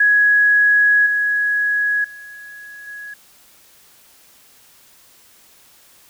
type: tone with level steps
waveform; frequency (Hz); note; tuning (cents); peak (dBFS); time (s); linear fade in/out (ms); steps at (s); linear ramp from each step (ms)
sine; 1671; G#6; +10; -10 / -15 / -34 / -30; 0-3.14; 5; 1.06 / 2.04 / 2.87; 5
effects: white hiss -50 dBFS RMS until 6.09 s